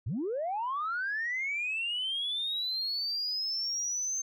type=linear sweep; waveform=sine; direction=up; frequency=82.41 to 6330 Hz; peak=-29 dBFS; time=0.06-4.22 s; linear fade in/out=10 ms; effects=tanh soft clip ceiling -26 dBFS